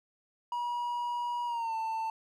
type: tone with pitch glide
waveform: triangle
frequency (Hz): 962 to 892.4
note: B5 to A5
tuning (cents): -46 to +24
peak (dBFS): -29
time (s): 0.52-2.1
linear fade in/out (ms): 2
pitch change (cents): -130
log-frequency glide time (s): 1.46-1.74
effects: none